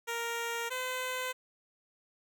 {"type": "tone pair in turn", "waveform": "10% pulse", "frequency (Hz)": [466.2, 510.1], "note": ["A#4", "C5"], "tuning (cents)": [0, -44], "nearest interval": "major second", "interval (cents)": 156, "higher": "second", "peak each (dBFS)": -25, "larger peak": "neither", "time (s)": [[0.07, 0.7], [0.7, 1.33]], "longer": "neither", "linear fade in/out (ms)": 20, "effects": []}